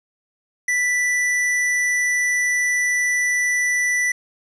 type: tone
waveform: square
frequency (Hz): 1975.5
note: B6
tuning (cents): 0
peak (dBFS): -18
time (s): 0.68-4.12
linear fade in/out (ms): 5
effects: resampled to 22050 Hz + 8-bit